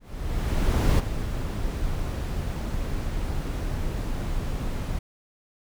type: noise with ADSR envelope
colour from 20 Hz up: brown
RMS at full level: -18 dBFS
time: 0-4.99 s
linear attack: 990 ms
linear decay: 15 ms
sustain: -10 dB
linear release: 6 ms
effects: none